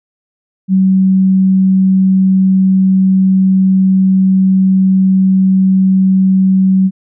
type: tone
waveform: sine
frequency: 189.6 Hz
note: F#3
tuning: 43 cents sharp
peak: -6 dBFS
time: 0.68-6.91 s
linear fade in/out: 50 ms
effects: none